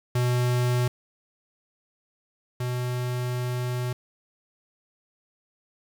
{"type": "tone pair in turn", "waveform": "square", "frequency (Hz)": [123.47, 124.12], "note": ["B2", "B2"], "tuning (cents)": [0, 9], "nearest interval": "unison", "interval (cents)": 9, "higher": "second", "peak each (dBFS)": [-22, -27], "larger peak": "first", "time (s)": [[0.15, 0.88], [2.6, 3.93]], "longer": "second", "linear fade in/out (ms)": 5, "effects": ["8-bit"]}